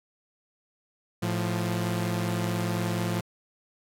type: tone pair together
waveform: sawtooth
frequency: 110 / 174.61 Hz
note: A2 / F3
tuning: 0 / 0 cents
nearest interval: minor sixth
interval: 800 cents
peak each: -25 dBFS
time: 1.22-3.21 s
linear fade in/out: 10 ms
effects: AAC 64 kbps